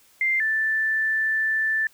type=tone pair in turn; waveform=sine; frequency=2093 / 1763.2 Hz; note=C7 / A6; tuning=0 / +3 cents; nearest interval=minor third; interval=297 cents; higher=first; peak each=-19 / -20 dBFS; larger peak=first; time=0.21-0.4 / 0.4-1.87 s; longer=second; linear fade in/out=2 ms; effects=white hiss -57 dBFS RMS until 1.93 s